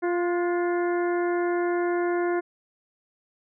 harmonic tone with a mistuned harmonic, 349.2 Hz, F4, in tune, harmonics 1 / 2 / 3 / 4 / 5 / 6, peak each -23 / -31 / -36 / -36 / -38 / -43 dBFS, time 0.02-2.41 s, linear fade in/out 20 ms, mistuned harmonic 4, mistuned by +45 cents, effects none

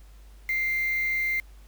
sine tone with quantisation, 2093 Hz, C7, in tune, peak -24 dBFS, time 0.49-1.4 s, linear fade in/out 2 ms, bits 6, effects added 50 Hz sine -46 dBFS peak until 1.67 s + pink hiss -60 dBFS RMS until 1.67 s

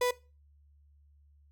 35% pulse tone, 493.9 Hz, B4, in tune, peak -24 dBFS, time 0.01-0.11 s, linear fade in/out 5 ms, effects noise-tail reverb RT60 0.3 s tail -19 dB re dry + added 72 Hz sine -59 dBFS peak until 1.51 s

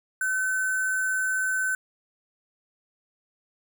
sine tone with sample-and-hold, 1522 Hz, F#6, 48 cents sharp, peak -23 dBFS, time 0.21-1.75 s, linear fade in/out 2 ms, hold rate 8820 Hz, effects none

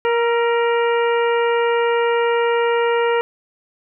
harmonic tone with a mistuned harmonic, 470 Hz, A#4, 14 cents sharp, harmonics 1 / 2 / 3 / 4 / 5 / 6, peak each -16 / -22 / -26 / -28 / -30 / -32 dBFS, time 0.05-3.21 s, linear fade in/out 0 ms, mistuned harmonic 3, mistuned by -38 cents, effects none

